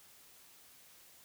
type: silence
effects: white hiss -60 dBFS RMS until 1.24 s